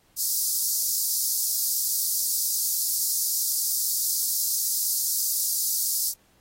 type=high-pass noise; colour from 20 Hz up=white; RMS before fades=-25 dBFS; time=0.16-6.14 s; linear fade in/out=50 ms; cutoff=4600 Hz; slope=48 dB/octave; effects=pink hiss -63 dBFS RMS until 6.4 s + AAC 48 kbps